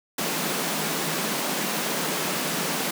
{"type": "high-pass noise", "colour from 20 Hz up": "pink", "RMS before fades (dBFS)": -27, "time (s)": [0.18, 2.91], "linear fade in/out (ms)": 5, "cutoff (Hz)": 150, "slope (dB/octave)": 96, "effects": []}